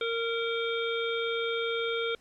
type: harmonic tone with a mistuned harmonic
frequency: 461.3 Hz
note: A#4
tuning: 18 cents flat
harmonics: 1 / 3 / 5 / 7 / 8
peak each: -30 / -35 / -37 / -38 / -39 dBFS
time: 0.01-2.15 s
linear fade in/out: 2 ms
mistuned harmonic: 8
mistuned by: -29 cents
effects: pink hiss -63 dBFS RMS until 2.2 s + low-pass 9000 Hz 12 dB/octave